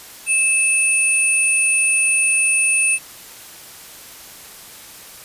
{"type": "tone pair together", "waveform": "sine", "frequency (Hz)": [2617, 9326], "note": ["E7", "D9"], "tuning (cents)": [-13, -13], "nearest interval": "octave + minor seventh", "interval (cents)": 2200, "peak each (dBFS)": [-16, -17], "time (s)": [0.26, 2.99], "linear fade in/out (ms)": 50, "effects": ["white hiss -39 dBFS RMS until 5.24 s", "resampled to 32000 Hz"]}